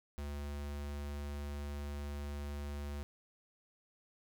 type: tone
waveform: square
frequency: 72.2 Hz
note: D2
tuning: 29 cents flat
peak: -40 dBFS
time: 0.18-3.03 s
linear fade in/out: 0 ms
effects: none